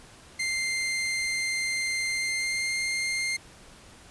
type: tone with pitch glide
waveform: sawtooth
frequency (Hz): 2093 to 2111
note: C7 to C7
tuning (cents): 0 to +15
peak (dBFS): -23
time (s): 0.39-3.37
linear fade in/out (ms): 10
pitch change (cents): +15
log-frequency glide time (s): 2.1-2.73
effects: pink hiss -51 dBFS RMS until 4.1 s + resampled to 24000 Hz